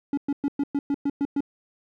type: tone bursts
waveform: triangle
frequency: 282.7 Hz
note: C#4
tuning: 34 cents sharp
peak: -19 dBFS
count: 9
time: 0.13-1.406 s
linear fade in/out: 2 ms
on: 44 ms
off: 110 ms
effects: none